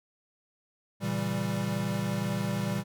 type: chord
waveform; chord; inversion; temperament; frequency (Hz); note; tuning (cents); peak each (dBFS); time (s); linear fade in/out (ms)
square; A# diminished seventh; none; equal; 116.54 / 138.59 / 164.81 / 196; A#2 / C#3 / E3 / G3; 0 / 0 / 0 / 0; -35 / -38 / -36 / -32; 1-2.84; 50
effects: none